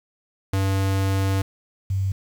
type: tone pair in turn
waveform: square / sine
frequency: 96.8 / 96.45 Hz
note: G2 / G2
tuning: -21 / -28 cents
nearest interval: unison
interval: 7 cents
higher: first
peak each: -20 dBFS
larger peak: neither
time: 0.53-1.42 / 1.9-2.12 s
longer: first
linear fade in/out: 5 ms
effects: 8-bit